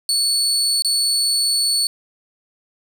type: tone with dropouts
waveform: 30% pulse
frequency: 4435 Hz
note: C#8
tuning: in tune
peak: -13 dBFS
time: 0.09-1.87 s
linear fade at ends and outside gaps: 1 ms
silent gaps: 0.822-0.847 s
effects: none